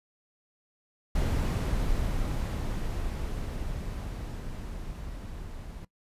brown noise with level ramp, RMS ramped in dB -26 to -41 dBFS, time 1.15-5.85 s, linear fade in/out 5 ms, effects noise-tail reverb RT60 0.1 s tail -20 dB re dry + resampled to 32000 Hz

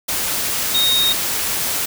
sine tone in noise, 3729 Hz, A#7, in tune, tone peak -14 dBFS, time 0.74-1.13 s, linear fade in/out 10 ms, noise white, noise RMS -21 dBFS, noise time 0.08-1.86 s, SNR +4 dB, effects none

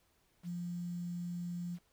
sine tone with quantisation, 174.61 Hz, F3, in tune, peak -37 dBFS, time 0.43-1.79 s, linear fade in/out 50 ms, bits 10, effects pink hiss -73 dBFS RMS until 1.92 s

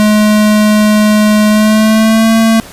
square tone with pitch glide, 212 to 224.5 Hz, G#3 to A3, +36 to +35 cents, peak -6 dBFS, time 0-2.6 s, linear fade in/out 0 ms, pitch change +99 cents, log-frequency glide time 1.49-2.31 s, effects pink hiss -32 dBFS RMS until 2.72 s + resampled to 32000 Hz

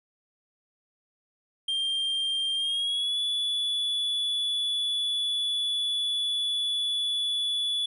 triangle tone with pitch glide, 3184 to 3432 Hz, G7 to A7, +26 to -44 cents, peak -24 dBFS, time 1.68-7.86 s, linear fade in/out 5 ms, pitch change +130 cents, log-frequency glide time 2.55-3.19 s, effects resampled to 32000 Hz

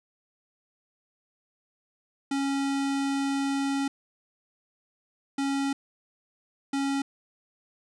square tone bursts at uneven times, 275.9 Hz, C#4, 8 cents flat, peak -26 dBFS, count 3, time 2.31-3.88 / 5.38-5.73 / 6.73-7.02 s, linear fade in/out 5 ms, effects resampled to 22050 Hz

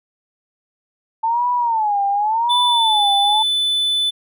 sine tone with vibrato, 884 Hz, A5, 8 cents sharp, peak -15 dBFS, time 1.23-3.43 s, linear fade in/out 10 ms, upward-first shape sine, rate 0.91 Hz, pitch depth 180 cents each way
triangle tone, 3500 Hz, A7, 10 cents flat, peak -14 dBFS, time 2.49-4.11 s, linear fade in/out 20 ms
effects none

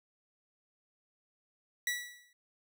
sawtooth tone with exponential decay, 1947 Hz, B6, 25 cents flat, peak -25 dBFS, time 1.87-2.33 s, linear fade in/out 2 ms, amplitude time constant 100 ms, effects none

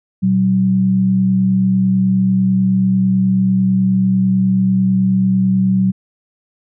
sine tone pair together, 119.74 / 188.9 Hz, A#2 / F#3, +47 / +36 cents, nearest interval minor sixth, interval 789 cents, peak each -20 / -11 dBFS, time 0.22-5.92 s, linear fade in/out 20 ms, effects none

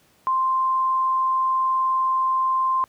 sine tone, 1046.5 Hz, C6, in tune, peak -18 dBFS, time 0.27-2.84 s, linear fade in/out 0 ms, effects pink hiss -59 dBFS RMS until 2.88 s + high-pass 80 Hz 12 dB/octave

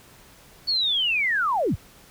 sine linear sweep, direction down, 4490 to 36 Hz, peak -20 dBFS, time 0.67-1.76 s, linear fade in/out 20 ms, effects pink hiss -51 dBFS RMS until 2.1 s

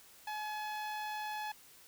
sawtooth tone with notch filter, 850 Hz, G#5, 40 cents sharp, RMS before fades -40 dBFS, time 0.27-1.52 s, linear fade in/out 5 ms, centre 8600 Hz, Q 0.61, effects white hiss -59 dBFS RMS until 1.87 s

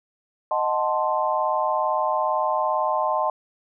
sine chord, D# diminished seventh, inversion none, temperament equal, 622.3 / 740 / 880 / 1046.5 Hz, D#5 / F#5 / A5 / C6, 0 / 0 / 0 / 0 cents, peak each -25 / -28 / -25 / -25 dBFS, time 0.51-3.3 s, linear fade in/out 2 ms, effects none

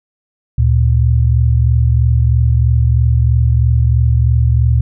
sine tone pair together, 73.46 / 116.54 Hz, D2 / A#2, +1 / 0 cents, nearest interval minor sixth, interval 799 cents, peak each -11 dBFS, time 0.58-4.81 s, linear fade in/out 5 ms, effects none

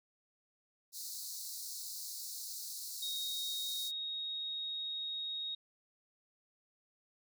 pink high-pass noise, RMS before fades -44 dBFS, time 0.92-3.92 s, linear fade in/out 50 ms, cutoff 4000 Hz, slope 96 dB/octave
sine tone, 3753 Hz, A#7, 11 cents sharp, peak -37 dBFS, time 3.02-5.55 s, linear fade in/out 5 ms
effects none

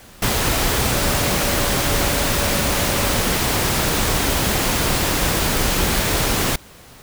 sine tone in noise, 570 Hz, C#5, 48 cents sharp, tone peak -29 dBFS, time 0.93-3.17 s, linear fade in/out 5 ms, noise pink, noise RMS -19 dBFS, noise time 0.22-6.56 s, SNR -13 dB, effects pink hiss -44 dBFS RMS until 7.02 s

